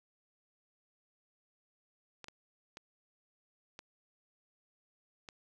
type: clicks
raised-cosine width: 0.2 ms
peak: -29 dBFS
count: 5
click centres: 2.243 / 2.284 / 2.771 / 3.791 / 5.288 s
effects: none